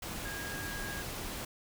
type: tone in noise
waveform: sine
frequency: 1634 Hz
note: G#6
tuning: 29 cents flat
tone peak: -41 dBFS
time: 0.25-1.02 s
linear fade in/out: 5 ms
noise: pink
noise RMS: -40 dBFS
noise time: 0.02-1.45 s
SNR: -4 dB
effects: none